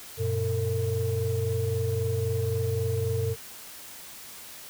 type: tone cluster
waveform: sine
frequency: 95.3 / 119.1 / 452.3 Hz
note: G2 / A#2 / A4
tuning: -48 / +38 / +48 cents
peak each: -28 dBFS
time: 0.17-3.36 s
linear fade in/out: 50 ms
effects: tanh soft clip ceiling -18 dBFS + white hiss -44 dBFS RMS until 4.69 s